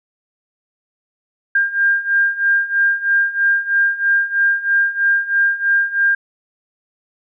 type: beating tone pair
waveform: sine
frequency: 1600 / 1603.1 Hz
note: G6 / G6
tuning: +35 / +38 cents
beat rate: 3.1 Hz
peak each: -18 / -15 dBFS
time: 1.55-6.15 s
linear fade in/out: 5 ms
effects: none